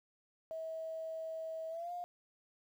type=tone with pitch glide; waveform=sine; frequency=645 to 707.5 Hz; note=E5 to F5; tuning=-38 to +22 cents; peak=-39 dBFS; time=0.51-2.04 s; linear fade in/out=0 ms; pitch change=+160 cents; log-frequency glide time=1.69-1.92 s; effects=11-bit